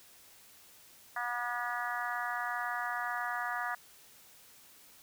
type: harmonic tone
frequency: 241.9 Hz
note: B3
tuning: 36 cents flat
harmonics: 3 / 4 / 5 / 6 / 7 / 8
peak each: -39 / -41 / -39 / -41 / -39 / -43 dBFS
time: 1.16-3.75 s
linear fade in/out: 5 ms
effects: white hiss -58 dBFS RMS until 5.02 s